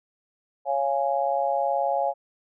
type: chord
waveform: sine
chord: Db major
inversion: none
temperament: just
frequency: 554.4 / 693 / 831.5 Hz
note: Db5 / F5 / Ab5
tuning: 0 / -14 / +2 cents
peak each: -26 dBFS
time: 0.65-2.14 s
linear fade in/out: 50 ms
effects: none